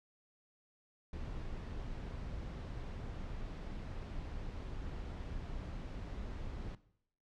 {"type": "noise", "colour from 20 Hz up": "brown", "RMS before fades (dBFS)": -43, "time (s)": [1.13, 6.75], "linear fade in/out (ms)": 2, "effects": ["noise-tail reverb RT60 0.7 s tail -18 dB re dry", "low-pass 5000 Hz 12 dB/octave"]}